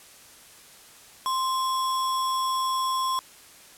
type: tone with sample-and-hold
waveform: sine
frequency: 1046.5 Hz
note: C6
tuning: in tune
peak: -23 dBFS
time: 1.26-3.19 s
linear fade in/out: 0 ms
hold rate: 4410 Hz
effects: white hiss -50 dBFS RMS until 3.77 s + low-pass 12000 Hz 12 dB/octave